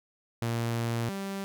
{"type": "tone pair in turn", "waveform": "sawtooth", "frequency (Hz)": [116.54, 196], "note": ["A#2", "G3"], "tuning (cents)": [0, 0], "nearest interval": "major sixth", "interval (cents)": 900, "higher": "second", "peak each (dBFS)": [-24, -29], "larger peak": "first", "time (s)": [[0.42, 1.09], [1.09, 1.44]], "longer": "first", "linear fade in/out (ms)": 0, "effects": []}